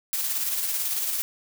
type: noise with tremolo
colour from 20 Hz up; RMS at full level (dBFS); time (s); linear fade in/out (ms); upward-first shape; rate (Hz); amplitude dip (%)
blue; -26; 0.13-1.22; 0; square; 18; 30
effects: none